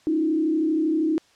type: tone with frequency modulation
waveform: sine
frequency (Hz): 315.9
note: D#4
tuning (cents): +26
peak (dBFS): -19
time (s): 0.07-1.18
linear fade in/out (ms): 0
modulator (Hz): 32.7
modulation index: 0.72
effects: white hiss -58 dBFS RMS until 1.35 s + low-pass 6000 Hz 12 dB/octave